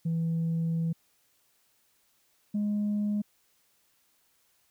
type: tone pair in turn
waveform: sine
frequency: 164.81 / 207.6 Hz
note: E3 / G#3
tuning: 0 / 0 cents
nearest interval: major third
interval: 400 cents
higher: second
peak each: -24 dBFS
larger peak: neither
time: 0.05-0.93 / 2.54-3.22 s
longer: first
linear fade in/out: 10 ms
effects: tanh soft clip ceiling -24 dBFS + white hiss -69 dBFS RMS until 4.7 s